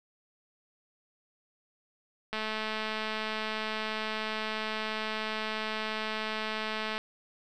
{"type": "click train", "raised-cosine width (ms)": 0.3, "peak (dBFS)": -18, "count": 1010, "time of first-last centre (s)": [2.33, 6.98], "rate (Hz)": 217, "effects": []}